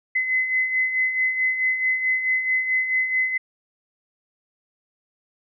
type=beating tone pair; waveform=sine; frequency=2032 / 2036.6 Hz; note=B6 / C7; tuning=+49 / -47 cents; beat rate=4.6 Hz; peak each=-28 / -20 dBFS; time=0.15-3.38 s; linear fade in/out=10 ms; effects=none